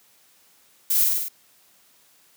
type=noise with echo; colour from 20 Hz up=violet; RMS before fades=-21 dBFS; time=0.9-1.04 s; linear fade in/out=5 ms; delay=49 ms; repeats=5; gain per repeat=-2 dB; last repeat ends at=1.285 s; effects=white hiss -58 dBFS RMS until 2.36 s + high-pass 100 Hz 12 dB/octave